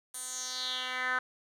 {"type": "tone with band-pass filter sweep", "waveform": "10% pulse", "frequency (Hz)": 254.4, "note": "C4", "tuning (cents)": -48, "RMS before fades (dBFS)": -35, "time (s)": [0.14, 1.19], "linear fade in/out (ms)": 5, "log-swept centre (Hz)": [10000, 1500], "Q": 3.8, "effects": []}